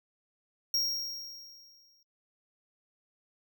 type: tone with exponential decay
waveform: square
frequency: 5588 Hz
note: F8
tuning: in tune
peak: -26 dBFS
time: 0.74-2.03 s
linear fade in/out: 2 ms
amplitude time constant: 280 ms
effects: noise-tail reverb RT60 0.1 s tail -21 dB re dry